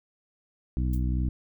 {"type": "harmonic tone", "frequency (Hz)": 62.5, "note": "B1", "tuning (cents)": 21, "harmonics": [1, 2, 3, 4, 5], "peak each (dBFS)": [-25, -31, -35, -37, -39], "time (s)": [0.77, 1.29], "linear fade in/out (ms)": 0}
{"type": "noise with exponential decay", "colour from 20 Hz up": "violet", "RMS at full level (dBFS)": -38, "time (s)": [0.93, 1.03], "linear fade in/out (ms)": 5, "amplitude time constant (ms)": 20}
{"effects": []}